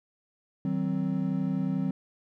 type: chord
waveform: triangle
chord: C diminished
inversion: first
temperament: just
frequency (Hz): 156.98 / 188.37 / 261.6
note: Eb3 / Gb3 / C4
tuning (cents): +16 / +31 / 0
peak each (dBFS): -30 / -27 / -29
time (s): 0.65-1.91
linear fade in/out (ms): 2
effects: none